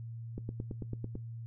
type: click train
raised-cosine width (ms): 3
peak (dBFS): -25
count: 8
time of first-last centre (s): 0.38-1.154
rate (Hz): 9.04
effects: noise-tail reverb RT60 0.2 s tail -20 dB re dry + added 115 Hz sine -40 dBFS peak until 1.46 s